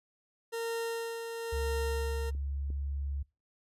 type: tone with tremolo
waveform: 40% pulse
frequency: 460 Hz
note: A#4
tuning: 23 cents flat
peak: -31 dBFS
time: 0.52-2.31 s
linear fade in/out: 20 ms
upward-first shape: sine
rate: 1 Hz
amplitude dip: 45%
type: tone with pitch glide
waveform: sine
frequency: 69.3 to 69.94 Hz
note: C#2 to C#2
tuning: 0 to +16 cents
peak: -32 dBFS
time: 1.52-3.23 s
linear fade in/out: 10 ms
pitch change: +16 cents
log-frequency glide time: 2.1-2.76 s
type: clicks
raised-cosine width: 3 ms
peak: -40 / -34 dBFS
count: 2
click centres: 2.35 / 2.703 s
effects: noise-tail reverb RT60 0.3 s tail -25 dB re dry + resampled to 32000 Hz